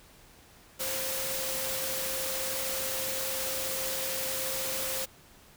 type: tone in noise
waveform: sine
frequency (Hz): 528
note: C5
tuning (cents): +16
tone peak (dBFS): -38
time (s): 0.79-5.06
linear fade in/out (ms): 20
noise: white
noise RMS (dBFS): -33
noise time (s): 0.79-5.06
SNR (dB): -8
effects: pink hiss -56 dBFS RMS until 5.56 s